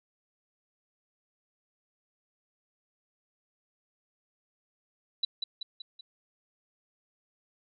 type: tone with echo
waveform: sine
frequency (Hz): 3951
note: B7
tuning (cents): 0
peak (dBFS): -24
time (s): 5.23-5.25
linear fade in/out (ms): 5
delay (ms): 190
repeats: 4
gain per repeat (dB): -5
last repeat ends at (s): 6.01
effects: none